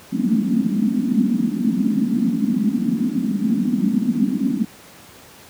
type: band-pass noise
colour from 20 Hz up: pink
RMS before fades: -19 dBFS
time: 0.12-4.65 s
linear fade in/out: 10 ms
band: 200 to 260 Hz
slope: 48 dB/octave
effects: pink hiss -44 dBFS RMS until 5.49 s + high-pass 100 Hz 12 dB/octave